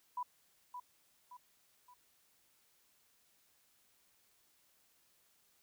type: tone with echo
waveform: sine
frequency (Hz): 987.8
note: B5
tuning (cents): 0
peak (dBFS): -36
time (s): 0.17-0.23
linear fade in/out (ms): 5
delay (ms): 570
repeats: 3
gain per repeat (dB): -7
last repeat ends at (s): 1.94
effects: white hiss -72 dBFS RMS until 5.62 s